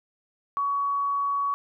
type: tone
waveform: sine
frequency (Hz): 1125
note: C#6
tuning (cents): +25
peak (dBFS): -23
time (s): 0.57-1.54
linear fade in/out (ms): 0
effects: none